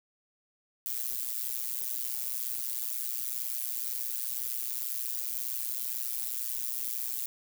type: noise with amplitude modulation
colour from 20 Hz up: violet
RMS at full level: -30 dBFS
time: 0.86-7.26 s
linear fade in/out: 0 ms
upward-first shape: sine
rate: 122 Hz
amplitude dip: 100%
effects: none